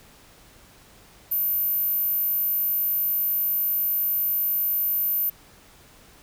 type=tone; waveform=sine; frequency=13550 Hz; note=G#9; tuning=34 cents sharp; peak=-21 dBFS; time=1.31-5.3 s; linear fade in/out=10 ms; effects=pink hiss -52 dBFS RMS until 6.22 s